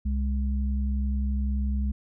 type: tone pair together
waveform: sine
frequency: 65.41 / 207.7 Hz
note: C2 / G#3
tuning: 0 / 0 cents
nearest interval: octave + minor sixth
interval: 2000 cents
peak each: -24 / -32 dBFS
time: 0.05-1.92 s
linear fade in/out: 10 ms
effects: none